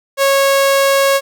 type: tone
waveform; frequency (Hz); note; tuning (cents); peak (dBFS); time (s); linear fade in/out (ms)
sawtooth; 550; C#5; -14; -6; 0.17-1.21; 50
effects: none